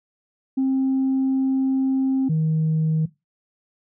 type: tone pair in turn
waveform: sine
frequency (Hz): 265.5 / 157.87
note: C4 / D#3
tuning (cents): +25 / +25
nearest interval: major sixth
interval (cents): 900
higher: first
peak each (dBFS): -16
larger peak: neither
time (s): 0.57-2.29 / 2.29-3.06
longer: first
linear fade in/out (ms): 10
effects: noise-tail reverb RT60 0.2 s tail -17 dB re dry + tanh soft clip ceiling -15 dBFS